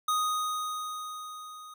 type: tone with level ramp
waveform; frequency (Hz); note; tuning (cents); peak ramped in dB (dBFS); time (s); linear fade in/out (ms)
square; 1244.5; D#6; 0; -25 to -45; 0.08-1.74; 5
effects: none